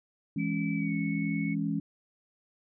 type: chord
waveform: sine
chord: C# minor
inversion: first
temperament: equal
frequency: 164.81 / 207.7 / 277.2 Hz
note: E3 / G#3 / C#4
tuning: 0 / 0 / 0 cents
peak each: -32 dBFS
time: 0.36-1.8 s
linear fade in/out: 5 ms
type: tone with pitch glide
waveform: sine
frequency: 2306 to 2206 Hz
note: D7 to C#7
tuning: -32 to -9 cents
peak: -38 dBFS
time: 0.38-1.55 s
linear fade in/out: 20 ms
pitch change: -77 cents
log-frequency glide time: 0.76-0.94 s
effects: none